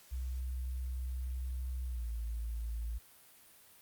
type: tone with pitch glide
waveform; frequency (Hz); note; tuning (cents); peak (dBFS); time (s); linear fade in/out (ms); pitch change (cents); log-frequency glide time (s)
sine; 63.5 to 56.57; B1 to A1; +49 to +49; -35; 0.11-2.99; 20; -200; 1.85-2.09
effects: white hiss -60 dBFS RMS until 3.81 s + Opus 48 kbps

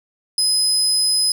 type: tone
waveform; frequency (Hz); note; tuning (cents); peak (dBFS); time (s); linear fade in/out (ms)
30% pulse; 5040; D#8; +21; -11; 0.38-1.32; 2
effects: none

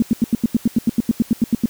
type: tone bursts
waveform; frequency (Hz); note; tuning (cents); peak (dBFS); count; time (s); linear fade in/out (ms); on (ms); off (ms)
sine; 229.9; A#3; -24; -10; 16; 0-1.658; 2; 23; 86
effects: white hiss -42 dBFS RMS until 1.69 s

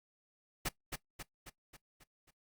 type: noise with echo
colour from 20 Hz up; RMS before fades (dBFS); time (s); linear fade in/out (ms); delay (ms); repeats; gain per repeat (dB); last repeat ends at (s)
pink; -34; 0.65-0.69; 10; 270; 6; -5; 2.31
effects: noise-tail reverb RT60 0.1 s tail -18 dB re dry + Opus 48 kbps

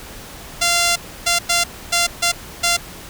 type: tone bursts at uneven times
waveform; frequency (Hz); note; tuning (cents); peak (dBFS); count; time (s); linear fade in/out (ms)
5% pulse; 691; F5; -19; -3; 6; 0.61-0.96 / 1.26-1.39 / 1.49-1.64 / 1.92-2.07 / 2.22-2.32 / 2.63-2.77; 10
effects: pink hiss -36 dBFS RMS until 3.09 s

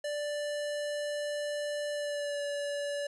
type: tone with pitch glide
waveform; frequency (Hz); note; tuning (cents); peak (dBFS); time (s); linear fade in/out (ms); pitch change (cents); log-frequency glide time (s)
square; 587.3 to 574.9; D5 to D5; 0 to -37; -33; 0.04-3.07; 5; -37; 1.92-2.43
effects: resampled to 24000 Hz

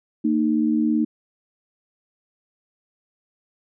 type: tone pair together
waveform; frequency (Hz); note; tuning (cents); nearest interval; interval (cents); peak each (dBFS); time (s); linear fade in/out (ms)
sine; 228.5 / 307.1; A#3 / D#4; -34 / -23; perfect fourth; 511; -20; 0.24-1.05; 10
effects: none

